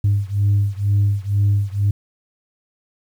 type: beating tone pair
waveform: sine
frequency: 100.3 / 102.4 Hz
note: G2 / G#2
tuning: +40 / -24 cents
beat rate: 2.1 Hz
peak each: -16 / -17 dBFS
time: 0.04-1.91 s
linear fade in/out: 5 ms
effects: tanh soft clip ceiling -10 dBFS + 8-bit